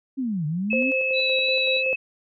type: linear two-way sweep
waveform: sine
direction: down then up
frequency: 277.2 to 145.3 to 277.2 Hz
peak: -23 dBFS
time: 0.17-0.92 s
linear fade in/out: 20 ms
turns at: 0.46 s
type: tone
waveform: sine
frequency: 2593 Hz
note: E7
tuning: 29 cents flat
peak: -22 dBFS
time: 0.7-1.96 s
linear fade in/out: 10 ms
type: tone with tremolo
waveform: sine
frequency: 523.3 Hz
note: C5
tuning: in tune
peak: -23 dBFS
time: 0.73-1.93 s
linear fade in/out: 0 ms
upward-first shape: square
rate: 5.3 Hz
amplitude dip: 40%
type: tone with vibrato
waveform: sine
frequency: 3918 Hz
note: B7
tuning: 15 cents flat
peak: -24 dBFS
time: 1.13-1.83 s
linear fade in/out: 50 ms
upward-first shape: triangle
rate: 3.1 Hz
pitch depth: 17 cents each way
effects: none